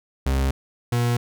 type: tone pair in turn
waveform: 40% pulse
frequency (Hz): 67 / 120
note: C2 / B2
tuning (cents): +42 / -49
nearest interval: minor seventh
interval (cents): 1009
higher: second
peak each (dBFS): -18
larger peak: neither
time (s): 0.26-0.51 / 0.92-1.17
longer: neither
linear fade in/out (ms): 5
effects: none